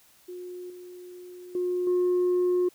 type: tone with level steps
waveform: sine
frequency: 359.4 Hz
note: F4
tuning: 50 cents sharp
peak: -36 / -41 / -24 / -19 dBFS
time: 0.28-2.69 s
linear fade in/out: 10 ms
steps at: 0.7 / 1.55 / 1.87 s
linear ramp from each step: 2 ms
effects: tanh soft clip ceiling -19 dBFS + white hiss -59 dBFS RMS until 2.74 s